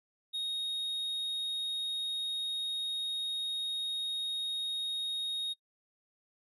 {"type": "tone", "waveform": "triangle", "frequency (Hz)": 3735, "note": "A#7", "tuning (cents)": 3, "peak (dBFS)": -31, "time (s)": [0.33, 5.54], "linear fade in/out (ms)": 20, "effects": ["noise-tail reverb RT60 0.1 s tail -23 dB re dry", "resampled to 32000 Hz"]}